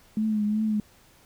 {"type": "tone with vibrato", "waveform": "sine", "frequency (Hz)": 213.3, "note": "G#3", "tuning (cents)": 46, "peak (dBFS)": -22, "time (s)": [0.17, 0.8], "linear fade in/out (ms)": 2, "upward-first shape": "triangle", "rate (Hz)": 2.7, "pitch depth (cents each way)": 51, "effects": ["pink hiss -57 dBFS RMS until 1.25 s"]}